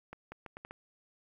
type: accelerating click train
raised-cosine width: 0.5 ms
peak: -29 dBFS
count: 6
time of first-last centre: 0.13-0.71 s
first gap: 190 ms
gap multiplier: 0.75
effects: 11-bit